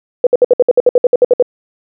sine tone bursts, 493.9 Hz, B4, in tune, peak -3 dBFS, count 14, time 0.24-1.425 s, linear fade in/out 2 ms, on 28 ms, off 61 ms, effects none

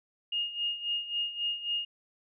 sine tone with tremolo, 2846 Hz, F7, 32 cents sharp, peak -27 dBFS, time 0.32-1.85 s, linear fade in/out 5 ms, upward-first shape sine, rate 3.7 Hz, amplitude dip 75%, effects none

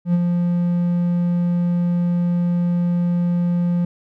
triangle tone with ADSR envelope, 174.61 Hz, F3, in tune, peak -10 dBFS, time 0.05-3.85 s, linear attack 89 ms, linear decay 34 ms, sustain -4 dB, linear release 4 ms, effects none

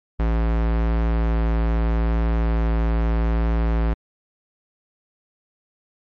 square tone, 56.3 Hz, A1, 40 cents sharp, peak -18 dBFS, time 0.19-3.94 s, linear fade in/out 10 ms, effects low-pass 2000 Hz 12 dB/octave + MP3 48 kbps

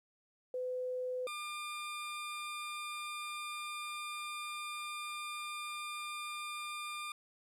sine / 20% pulse tone pair in turn, 505 / 1201.1 Hz, B4 / D6, +39 / +39 cents, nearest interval octave + minor third, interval 1500 cents, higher second, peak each -35 / -35 dBFS, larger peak neither, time 0.54-1.27 / 1.27-7.12 s, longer second, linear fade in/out 2 ms, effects resampled to 32000 Hz + 12-bit

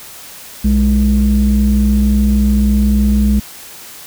sine tone pair together, 61.38 / 207.7 Hz, B1 / G#3, -10 / 0 cents, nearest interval octave + major sixth, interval 2110 cents, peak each -10 dBFS, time 0.64-3.4 s, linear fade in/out 10 ms, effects tanh soft clip ceiling -4 dBFS + white hiss -34 dBFS RMS until 4.06 s

